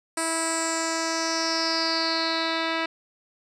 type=tone with low-pass filter sweep; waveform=10% pulse; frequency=326.7 Hz; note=E4; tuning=15 cents flat; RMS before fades=-26 dBFS; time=0.17-2.86 s; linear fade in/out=5 ms; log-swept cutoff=9100 to 3300 Hz; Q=6.5; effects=none